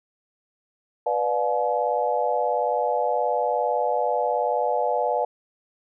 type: chord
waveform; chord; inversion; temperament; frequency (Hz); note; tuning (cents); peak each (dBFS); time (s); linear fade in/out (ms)
sine; B diminished seventh; none; just; 493.9 / 592.7 / 711.2 / 853.4; B4 / D5 / F5 / Ab5; 0 / +16 / +31 / +47; -26; 1.06-5.25; 5
effects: none